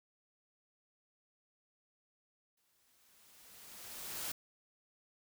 white noise with exponential growth, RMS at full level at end -39 dBFS, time 2.57-4.32 s, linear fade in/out 5 ms, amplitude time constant 380 ms, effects none

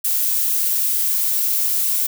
violet noise, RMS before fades -19 dBFS, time 0.04-2.07 s, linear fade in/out 10 ms, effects none

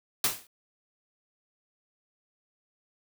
white noise with exponential decay, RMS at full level -22 dBFS, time 0.24-0.47 s, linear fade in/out 2 ms, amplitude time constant 50 ms, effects none

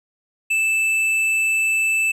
sine tone with hard clipping, 2637 Hz, E7, in tune, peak -18 dBFS, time 0.5-2.12 s, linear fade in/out 10 ms, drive 7 dB, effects none

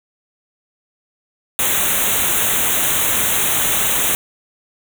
white band-stop noise, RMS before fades -17 dBFS, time 1.59-4.15 s, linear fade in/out 0 ms, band 3900 to 6100 Hz, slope 96 dB/octave, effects none

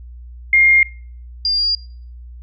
sine tone pair in turn, 2124 / 4799 Hz, C7 / D8, +25 / +37 cents, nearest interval octave + major second, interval 1412 cents, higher second, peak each -8 / -14 dBFS, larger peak first, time 0.53-0.83 / 1.45-1.75 s, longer neither, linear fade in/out 2 ms, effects noise-tail reverb RT60 0.5 s tail -23 dB re dry + added 60 Hz sine -33 dBFS peak until 2.42 s

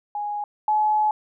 sine tone pair in turn, 829 / 852.3 Hz, G#5 / G#5, -3 / +45 cents, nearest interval unison, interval 48 cents, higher second, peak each -25 / -17 dBFS, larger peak second, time 0.15-0.44 / 0.68-1.11 s, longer second, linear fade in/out 2 ms, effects none

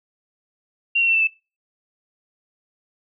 sine tone with pitch steps, 2761 / 2728 / 2695 / 2662 / 2630 Hz, F7 / F7 / E7 / E7 / E7, -20 / -41 / +38 / +16 / -5 cents, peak -15 dBFS, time 0.95-1.275 s, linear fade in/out 10 ms, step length 65 ms, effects noise-tail reverb RT60 0.3 s tail -22 dB re dry

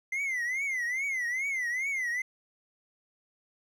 triangle tone with vibrato, 2058 Hz, C7, 29 cents flat, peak -27 dBFS, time 0.12-2.22 s, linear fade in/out 5 ms, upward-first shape triangle, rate 2.4 Hz, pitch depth 180 cents each way, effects none

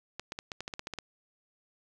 clicks, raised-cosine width 0.2 ms, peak -20 dBFS, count 11, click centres 0.196 / 0.321 / 0.389 / 0.518 / 0.606 / 0.679 / 0.738 / 0.794 / 0.871 / 0.937 / 0.987 s, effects none

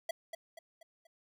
square tone with echo, 660 Hz, E5, 2 cents sharp, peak -33 dBFS, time 0.09-0.11 s, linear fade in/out 5 ms, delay 240 ms, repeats 4, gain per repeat -7 dB, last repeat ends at 1.07 s, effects none

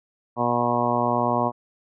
harmonic tone, 120.6 Hz, B2, 41 cents flat, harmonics 1 / 2 / 3 / 4 / 5 / 6 / 7 / 8 / 9, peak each -31 / -27 / -31 / -31 / -27 / -27 / -30 / -26 / -28 dBFS, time 0.36-1.52 s, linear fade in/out 50 ms, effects none

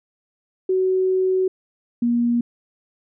sine tone pair in turn, 374.4 / 237.9 Hz, F#4 / A#3, +20 / +35 cents, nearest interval minor sixth, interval 785 cents, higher first, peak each -16 dBFS, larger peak neither, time 0.69-1.48 / 2.02-2.41 s, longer first, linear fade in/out 5 ms, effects none

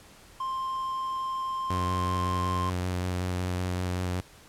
triangle tone, 1052 Hz, C6, 9 cents sharp, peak -27 dBFS, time 0.4-2.7 s, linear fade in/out 5 ms
sawtooth tone with vibrato, 90.6 Hz, F#2, 36 cents flat, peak -24 dBFS, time 1.7-4.21 s, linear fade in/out 5 ms, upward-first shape square, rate 5.3 Hz, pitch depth 14 cents each way
effects pink hiss -53 dBFS RMS until 4.48 s + low-pass 12000 Hz 12 dB/octave

